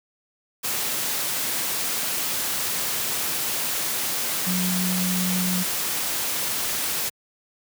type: tone in noise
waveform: sine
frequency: 182.8 Hz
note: F#3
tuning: 21 cents flat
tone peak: -23 dBFS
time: 4.46-5.64 s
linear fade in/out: 20 ms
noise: white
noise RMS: -26 dBFS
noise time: 0.63-7.1 s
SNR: 0 dB
effects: high-pass 100 Hz 12 dB/octave